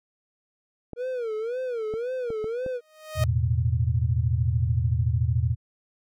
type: clicks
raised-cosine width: 2 ms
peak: -22 dBFS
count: 5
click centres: 0.933 / 1.939 / 2.304 / 2.443 / 2.663 s
type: tone with vibrato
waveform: triangle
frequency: 471.3 Hz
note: A#4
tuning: 19 cents sharp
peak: -25 dBFS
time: 0.96-2.81 s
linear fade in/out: 50 ms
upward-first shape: sine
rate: 1.9 Hz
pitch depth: 160 cents each way
type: tone with exponential growth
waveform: sawtooth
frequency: 622.3 Hz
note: D#5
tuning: in tune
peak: -22 dBFS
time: 2.79-3.24 s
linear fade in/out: 2 ms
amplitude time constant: 96 ms
type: chord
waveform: sine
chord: E suspended fourth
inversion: none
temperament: equal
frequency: 82.41 / 110 / 123.47 Hz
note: E2 / A2 / B2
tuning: 0 / 0 / 0 cents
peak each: -25 dBFS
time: 3.15-5.56 s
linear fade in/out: 50 ms
effects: none